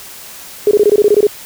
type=tone bursts; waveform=sine; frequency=415.3 Hz; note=G#4; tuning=in tune; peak=-5 dBFS; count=10; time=0.67-1.269 s; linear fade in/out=2 ms; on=41 ms; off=21 ms; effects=white hiss -33 dBFS RMS until 1.45 s